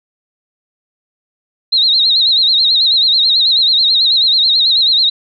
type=tone with vibrato; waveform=sine; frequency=3951 Hz; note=B7; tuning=in tune; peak=-8 dBFS; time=1.72-5.1 s; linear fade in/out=10 ms; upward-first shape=sine; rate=9.2 Hz; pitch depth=120 cents each way; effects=none